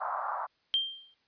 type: band-pass noise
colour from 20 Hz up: white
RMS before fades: -34 dBFS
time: 0-0.47 s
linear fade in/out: 20 ms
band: 670 to 1300 Hz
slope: 48 dB/octave
type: tone with exponential decay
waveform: sine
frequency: 3169 Hz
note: G7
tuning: 18 cents sharp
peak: -22 dBFS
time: 0.74-1.14 s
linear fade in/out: 0 ms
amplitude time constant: 86 ms
effects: white hiss -71 dBFS RMS until 1.27 s + resampled to 11025 Hz